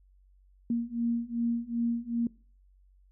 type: beating tone pair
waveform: sine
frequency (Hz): 233.1 / 235.7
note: A#3 / A#3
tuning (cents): 0 / +19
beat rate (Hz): 2.6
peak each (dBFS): -31 / -30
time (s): 0.7-2.27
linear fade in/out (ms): 2
effects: noise-tail reverb RT60 0.4 s tail -22 dB re dry + added 47 Hz sine -58 dBFS peak until 3.11 s